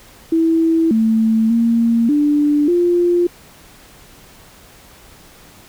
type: tone with pitch steps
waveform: sine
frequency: 327 / 222.4 / 231.4 / 293.9 / 349.7 Hz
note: E4 / A3 / A#3 / D4 / F4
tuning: -14 / +19 / -13 / +1 / +2 cents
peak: -11 dBFS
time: 0.32-3.27 s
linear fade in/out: 5 ms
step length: 590 ms
effects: pink hiss -44 dBFS RMS until 5.68 s